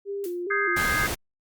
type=tone with vibrato; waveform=sine; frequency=375.3 Hz; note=F#4; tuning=25 cents sharp; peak=-28 dBFS; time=0.05-0.8 s; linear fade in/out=50 ms; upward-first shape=square; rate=2.4 Hz; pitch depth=110 cents each way
type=noise with exponential decay; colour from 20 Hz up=blue; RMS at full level=-38 dBFS; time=0.24-0.43 s; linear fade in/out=1 ms; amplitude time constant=40 ms
type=chord; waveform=sine; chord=Ab major seventh; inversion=second; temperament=equal; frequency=1244.5 / 1568 / 1661.2 / 2093 Hz; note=Eb6 / G6 / Ab6 / C7; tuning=0 / 0 / 0 / 0 cents; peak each=-28 dBFS; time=0.5-1.07 s; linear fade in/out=10 ms
type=noise; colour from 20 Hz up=pink; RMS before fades=-29 dBFS; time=0.76-1.15 s; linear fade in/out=10 ms
effects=Opus 48 kbps